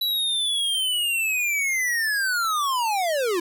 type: linear sweep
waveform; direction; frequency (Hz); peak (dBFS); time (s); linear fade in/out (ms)
square; down; 3951 to 327.4; -22; 0.01-3.4; 5
effects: none